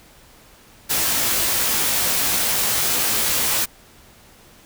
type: noise with comb filter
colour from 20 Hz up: white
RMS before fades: -20 dBFS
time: 0.89-3.66 s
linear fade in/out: 20 ms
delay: 18 ms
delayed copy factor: +0.75
effects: pink hiss -49 dBFS RMS until 4.65 s